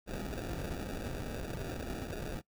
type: noise with sample-and-hold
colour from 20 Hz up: pink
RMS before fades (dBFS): -39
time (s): 0.06-2.42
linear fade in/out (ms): 50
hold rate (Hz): 1050
effects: noise-tail reverb RT60 0.1 s tail -21 dB re dry